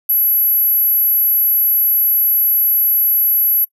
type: tone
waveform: sine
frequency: 11670 Hz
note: F#9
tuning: 25 cents flat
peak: -9 dBFS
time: 0.09-3.65 s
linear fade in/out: 10 ms
effects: noise-tail reverb RT60 0.1 s tail -26 dB re dry + tanh soft clip ceiling -7 dBFS